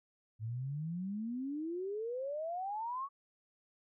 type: exponential sweep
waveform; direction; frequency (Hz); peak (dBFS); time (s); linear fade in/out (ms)
sine; up; 106.1 to 1136; -36; 0.39-3.09; 50
effects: none